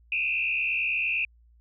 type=tone with frequency modulation; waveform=sine; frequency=2561 Hz; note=D#7; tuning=49 cents sharp; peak=-24 dBFS; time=0.12-1.25 s; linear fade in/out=2 ms; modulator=68.8 Hz; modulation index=2.4; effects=added 58 Hz sine -55 dBFS peak until 1.6 s